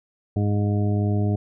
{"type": "harmonic tone", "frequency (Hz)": 103, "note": "G#2", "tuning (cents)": -14, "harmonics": [1, 2, 3, 4, 6, 7], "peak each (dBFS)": [-20, -26, -30, -32, -36, -37], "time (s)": [0.36, 1.36], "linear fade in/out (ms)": 5, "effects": []}